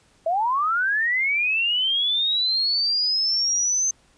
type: linear sweep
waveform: sine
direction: up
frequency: 630 to 6272 Hz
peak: -19 dBFS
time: 0.26-3.91 s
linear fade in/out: 5 ms
effects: pink hiss -59 dBFS RMS until 4.17 s + resampled to 22050 Hz